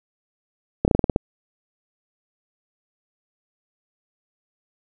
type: slowing click train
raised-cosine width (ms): 2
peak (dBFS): -3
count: 8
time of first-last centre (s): 0.85-1.161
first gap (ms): 29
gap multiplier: 1.14
effects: none